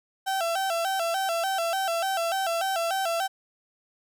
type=tone with vibrato; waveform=35% pulse; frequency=720 Hz; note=F#5; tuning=47 cents flat; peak=-23 dBFS; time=0.26-3.28 s; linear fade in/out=20 ms; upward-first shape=square; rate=3.4 Hz; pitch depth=120 cents each way; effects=none